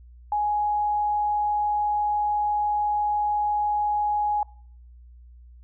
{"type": "tone", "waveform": "sine", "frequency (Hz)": 834, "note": "G#5", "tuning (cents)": 7, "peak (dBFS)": -21, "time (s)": [0.32, 4.43], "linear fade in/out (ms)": 2, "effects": ["noise-tail reverb RT60 0.6 s tail -25 dB re dry", "added 60 Hz sine -45 dBFS peak until 5.63 s"]}